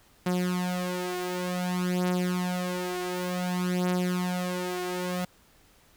sawtooth beating tone pair, 180.1 / 180.65 Hz, F#3 / F#3, -46 / -41 cents, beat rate 0.55 Hz, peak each -25 / -27 dBFS, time 0.26-5.25 s, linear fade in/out 5 ms, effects pink hiss -60 dBFS RMS until 5.96 s

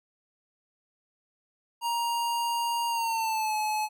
square tone with pitch glide, 939 to 856.1 Hz, A#5 to A5, +12 to -48 cents, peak -27 dBFS, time 1.81-3.89 s, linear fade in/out 50 ms, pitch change -160 cents, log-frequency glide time 2.88-3.55 s, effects none

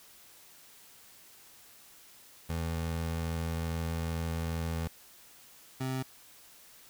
25% pulse tone pair in turn, 82.41 / 130.82 Hz, E2 / C3, 0 / 0 cents, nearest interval minor sixth, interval 800 cents, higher second, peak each -28 dBFS, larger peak neither, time 2.49-4.88 / 5.8-6.03 s, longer first, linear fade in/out 10 ms, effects white hiss -56 dBFS RMS until 6.89 s

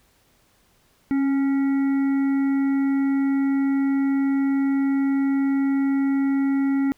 harmonic tone with a mistuned harmonic, 277.2 Hz, C#4, in tune, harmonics 1 / 3 / 5 / 7 / 8, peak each -18 / -38 / -40 / -40 / -46 dBFS, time 1.11-6.92 s, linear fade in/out 0 ms, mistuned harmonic 1, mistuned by -24 cents, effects pink hiss -61 dBFS RMS until 6.97 s

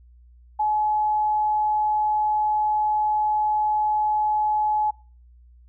sine tone, 850 Hz, G#5, 40 cents sharp, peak -19 dBFS, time 0.59-4.91 s, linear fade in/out 10 ms, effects noise-tail reverb RT60 0.4 s tail -23 dB re dry + added 60 Hz sine -48 dBFS peak until 5.68 s

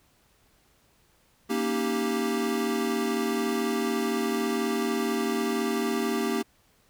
square chord, Eb dominant seventh, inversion second, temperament equal, 233.1 / 277.2 / 311.1 / 392 Hz, Bb3 / Db4 / Eb4 / G4, 0 / 0 / 0 / 0 cents, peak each -30 / -34 / -34 / -30 dBFS, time 1.49-6.43 s, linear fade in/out 20 ms, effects pink hiss -64 dBFS RMS until 6.89 s

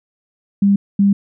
sine tone bursts at uneven times, 199.6 Hz, G3, 32 cents sharp, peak -9 dBFS, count 2, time 0.62-0.76 / 0.99-1.13 s, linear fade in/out 5 ms, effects none

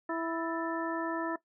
harmonic tone with a mistuned harmonic, 329.6 Hz, E4, in tune, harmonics 1 / 2 / 3 / 4 / 5, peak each -34 / -37 / -39 / -40 / -41 dBFS, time 0.09-1.36 s, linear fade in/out 5 ms, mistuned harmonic 5, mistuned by +120 cents, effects noise-tail reverb RT60 0.1 s tail -17 dB re dry

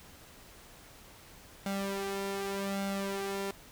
sawtooth tone with flanger, 197 Hz, G3, 9 cents sharp, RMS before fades -35 dBFS, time 1.66-3.51 s, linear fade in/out 2 ms, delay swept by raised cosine 1.4 to 2.9 ms, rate 0.85 Hz, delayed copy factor +0.7, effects pink hiss -54 dBFS RMS until 3.71 s

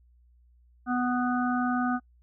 harmonic tone, 247.8 Hz, B3, 6 cents sharp, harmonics 1 / 3 / 5 / 6, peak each -26 / -31 / -33 / -34 dBFS, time 0.86-2 s, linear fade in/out 50 ms, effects noise-tail reverb RT60 0.1 s tail -25 dB re dry + added 60 Hz sine -57 dBFS peak until 2.22 s

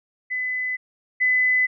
sine tone pair in turn, 2010 / 2010 Hz, B6 / B6, +30 / +30 cents, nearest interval unison, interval 0 cents, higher neither, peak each -23 / -16 dBFS, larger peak second, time 0.3-0.77 / 1.2-1.67 s, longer neither, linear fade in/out 20 ms, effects none

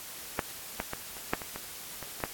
clicks, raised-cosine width 0.5 ms, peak -12 / -14 / -18 / -28 / -10 / -23 / -22 / -23 / -28 / -14 dBFS, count 10, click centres 0.392 / 0.801 / 0.934 / 1.168 / 1.335 / 1.418 / 1.56 / 2.027 / 2.203 / 2.238 s, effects white hiss -43 dBFS RMS until 2.33 s + AAC 64 kbps

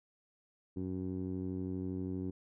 15% pulse tone with low-pass filter, 92.5 Hz, F#2, in tune, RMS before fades -38 dBFS, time 0.76-2.31 s, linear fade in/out 10 ms, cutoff 330 Hz, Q 1.9, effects none

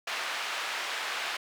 white band-pass noise, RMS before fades -34 dBFS, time 0.07-1.37 s, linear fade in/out 5 ms, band 760 to 2800 Hz, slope 12 dB/octave, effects none

